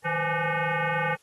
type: tone with frequency modulation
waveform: sine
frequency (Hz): 493.9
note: B4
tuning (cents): 0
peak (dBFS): -24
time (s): 0.04-1.16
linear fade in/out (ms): 20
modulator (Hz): 337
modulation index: 5
effects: white hiss -63 dBFS RMS until 1.22 s + AAC 32 kbps